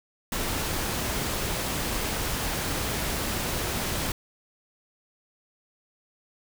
pink noise, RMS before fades -29 dBFS, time 0.32-4.12 s, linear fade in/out 2 ms, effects none

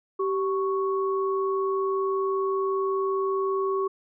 sine tone pair together, 387.4 / 1108.7 Hz, G4 / C#6, -20 / 0 cents, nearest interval octave + tritone, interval 1820 cents, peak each -24 / -29 dBFS, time 0.19-3.88 s, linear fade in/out 10 ms, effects none

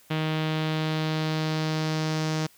sawtooth tone with low-pass filter sweep, 156.7 Hz, D#3, 13 cents sharp, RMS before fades -27 dBFS, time 0.1-2.47 s, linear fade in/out 10 ms, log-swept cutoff 3200 to 5800 Hz, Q 2.1, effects white hiss -57 dBFS RMS until 2.57 s

